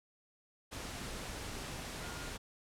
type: tone in noise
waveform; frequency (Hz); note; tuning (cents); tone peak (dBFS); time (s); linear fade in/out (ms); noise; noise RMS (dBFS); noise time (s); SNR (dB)
sine; 1420; F6; +28; -51; 2.01-2.3; 20; pink; -43; 0.71-2.38; -11
effects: low-pass 10000 Hz 12 dB/octave